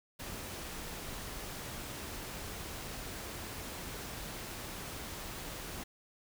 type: noise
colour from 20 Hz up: pink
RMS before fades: -43 dBFS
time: 0.19-5.84 s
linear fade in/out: 10 ms
effects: none